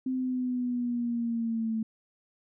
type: linear sweep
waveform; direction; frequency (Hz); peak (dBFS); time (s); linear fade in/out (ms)
sine; down; 260 to 220.6; -27; 0.06-1.83; 5
effects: none